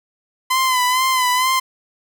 sawtooth tone with vibrato, 1020 Hz, C6, 44 cents flat, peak -11 dBFS, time 0.5-1.6 s, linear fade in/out 10 ms, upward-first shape sine, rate 2.2 Hz, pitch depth 50 cents each way, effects none

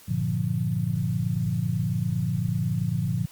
sine chord, G minor seventh, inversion none, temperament equal, 98 / 116.54 / 146.83 / 174.61 Hz, G2 / Bb2 / D3 / F3, 0 / 0 / 0 / 0 cents, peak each -33 / -27 / -29 / -28 dBFS, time 0.08-3.26 s, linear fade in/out 10 ms, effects white hiss -51 dBFS RMS until 3.31 s + Opus 48 kbps

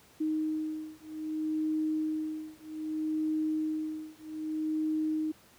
sine beating tone pair, 311.1 / 311.73 Hz, D#4 / D#4, 0 / +3 cents, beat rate 0.63 Hz, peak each -33 / -33 dBFS, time 0.2-5.32 s, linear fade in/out 10 ms, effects pink hiss -59 dBFS RMS until 5.58 s + high-pass 80 Hz 12 dB/octave

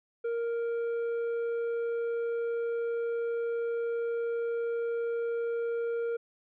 sine tone with tanh clipping, 466.2 Hz, A#4, in tune, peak -30 dBFS, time 0.24-6.17 s, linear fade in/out 10 ms, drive 6 dB, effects none

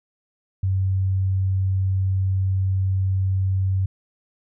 sine tone, 95.2 Hz, F#2, 50 cents sharp, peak -18 dBFS, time 0.63-3.86 s, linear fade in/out 5 ms, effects none

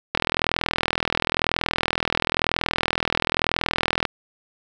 click train, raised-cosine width 0.3 ms, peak -3 dBFS, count 161, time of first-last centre 0.15-4.052 s, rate 41 Hz, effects none

